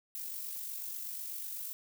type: noise with amplitude modulation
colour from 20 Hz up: violet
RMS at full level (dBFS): -39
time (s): 0.15-1.73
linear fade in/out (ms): 0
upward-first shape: sine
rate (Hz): 48.1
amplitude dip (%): 40
effects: none